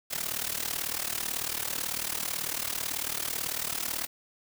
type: noise with amplitude modulation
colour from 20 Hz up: white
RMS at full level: -29 dBFS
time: 0.1-4.07 s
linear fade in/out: 20 ms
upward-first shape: sine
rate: 38.1 Hz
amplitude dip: 85%
effects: none